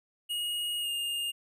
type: tone with pitch glide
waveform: square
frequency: 2877 to 2826 Hz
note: F#7 to F7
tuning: -49 to +20 cents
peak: -31 dBFS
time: 0.29-1.32 s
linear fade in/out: 20 ms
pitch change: -31 cents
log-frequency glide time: 0.8-0.89 s
effects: none